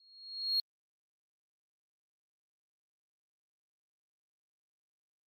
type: tone with exponential growth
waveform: sine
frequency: 4284 Hz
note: C8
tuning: 40 cents sharp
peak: -24 dBFS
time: 0-0.6 s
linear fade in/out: 2 ms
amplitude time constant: 130 ms
effects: tanh soft clip ceiling -24 dBFS + Opus 48 kbps